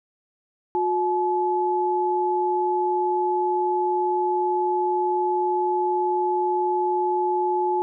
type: tone pair together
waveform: sine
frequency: 360.7 / 858 Hz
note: F#4 / A5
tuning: -44 / -44 cents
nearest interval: octave + minor third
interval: 1500 cents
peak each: -23 / -22 dBFS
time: 0.75-7.82 s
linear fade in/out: 0 ms
effects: none